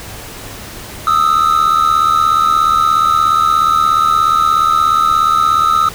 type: tone pair together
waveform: triangle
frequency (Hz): 1241.6 / 1318.5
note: D#6 / E6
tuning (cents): -4 / 0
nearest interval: minor second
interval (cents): 104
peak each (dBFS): -10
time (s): 1.07-5.89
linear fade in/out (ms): 2
effects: added 102 Hz sine -39 dBFS peak until 5.94 s + pink hiss -30 dBFS RMS until 5.94 s